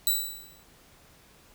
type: tone with exponential decay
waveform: 5% pulse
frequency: 3951 Hz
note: B7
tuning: in tune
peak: -12 dBFS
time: 0.07-0.63 s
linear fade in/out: 1 ms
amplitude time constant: 120 ms
effects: pink hiss -57 dBFS RMS until 1.54 s